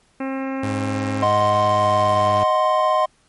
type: harmonic tone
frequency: 267.3 Hz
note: C4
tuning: 37 cents sharp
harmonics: 1 / 2 / 3 / 4 / 5 / 6 / 7 / 8 / 9 / 10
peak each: -24 / -30 / -34 / -36 / -38 / -40 / -41 / -42 / -43 / -44 dBFS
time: 0.2-1.24 s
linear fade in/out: 5 ms
type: tone with pitch glide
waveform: sawtooth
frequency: 103.83 to 101.63 Hz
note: G#2 to G#2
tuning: 0 to -37 cents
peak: -20 dBFS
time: 0.63-2.44 s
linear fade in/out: 5 ms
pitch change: -37 cents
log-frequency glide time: 1.8-1.87 s
type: chord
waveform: triangle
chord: C diminished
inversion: first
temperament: equal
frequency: 622.3 / 740 / 1046.5 Hz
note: Eb5 / Gb5 / C6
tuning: 0 / 0 / 0 cents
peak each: -17 / -20 / -16 dBFS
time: 1.22-3.06 s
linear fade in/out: 10 ms
effects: pink hiss -59 dBFS RMS until 3.28 s + MP3 48 kbps